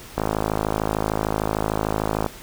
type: click train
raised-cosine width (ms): 1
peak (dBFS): -7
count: 112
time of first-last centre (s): 0.18-2.263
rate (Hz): 53.3
effects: pink hiss -41 dBFS RMS until 2.42 s